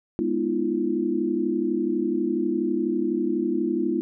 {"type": "chord", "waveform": "sine", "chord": "F half-diminished seventh", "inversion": "first", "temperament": "equal with one note detuned", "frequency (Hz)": [207.7, 246.9, 311.1, 343.2], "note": ["Ab3", "Cb4", "Eb4", "F4"], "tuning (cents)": [0, 0, 0, -30], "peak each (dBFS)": [-30, -28, -27, -25], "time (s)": [0.19, 4.01], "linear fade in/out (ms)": 0, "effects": []}